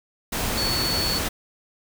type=tone in noise; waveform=sine; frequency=4435 Hz; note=C#8; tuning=in tune; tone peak=-24 dBFS; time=0.57-1.19 s; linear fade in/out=10 ms; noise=pink; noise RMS=-26 dBFS; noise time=0.32-1.29 s; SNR=-1 dB; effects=none